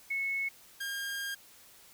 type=tone pair in turn; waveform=sine / sawtooth; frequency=2197 / 1613 Hz; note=C#7 / G6; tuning=-16 / +49 cents; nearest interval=perfect fourth; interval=535 cents; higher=first; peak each=-30 / -31 dBFS; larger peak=first; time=0.1-0.49 / 0.8-1.35 s; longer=second; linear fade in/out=10 ms; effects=white hiss -57 dBFS RMS until 1.93 s